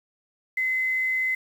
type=tone with quantisation; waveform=sine; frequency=2044 Hz; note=C7; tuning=41 cents flat; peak=-22 dBFS; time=0.57-1.35 s; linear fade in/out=5 ms; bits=8; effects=none